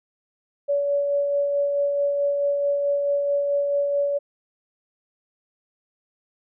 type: tone with tremolo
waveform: sine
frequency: 569 Hz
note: C#5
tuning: 45 cents sharp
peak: -18 dBFS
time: 0.68-4.19 s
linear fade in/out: 20 ms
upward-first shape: sine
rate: 4.6 Hz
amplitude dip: 30%
effects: none